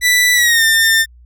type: tone with pitch glide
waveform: sawtooth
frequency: 1975.5 to 1801.1 Hz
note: B6 to A6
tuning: 0 to +40 cents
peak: -6 dBFS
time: 0.01-1.06 s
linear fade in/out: 50 ms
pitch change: -160 cents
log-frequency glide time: 0.34-0.64 s
effects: added 60 Hz sine -40 dBFS peak until 1.25 s